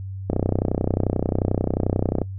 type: click train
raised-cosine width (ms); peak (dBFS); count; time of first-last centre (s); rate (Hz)
2; -7; 61; 0.3-2.217; 31.3
effects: noise-tail reverb RT60 0.1 s tail -23 dB re dry + added 96 Hz sine -29 dBFS peak until 2.38 s